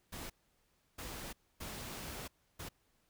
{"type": "noise bursts at uneven times", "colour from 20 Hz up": "pink", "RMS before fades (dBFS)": -45, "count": 4, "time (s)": [[0.12, 0.3], [0.98, 1.33], [1.6, 2.28], [2.59, 2.69]], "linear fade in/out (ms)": 10, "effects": ["pink hiss -75 dBFS RMS until 3.09 s"]}